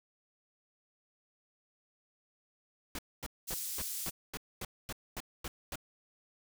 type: noise bursts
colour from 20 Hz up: pink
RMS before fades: -40 dBFS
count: 11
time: 2.95-5.757 s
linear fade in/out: 2 ms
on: 37 ms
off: 240 ms
type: high-pass noise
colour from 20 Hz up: pink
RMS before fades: -39 dBFS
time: 3.47-4.11 s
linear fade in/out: 20 ms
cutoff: 7000 Hz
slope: 12 dB/octave
effects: none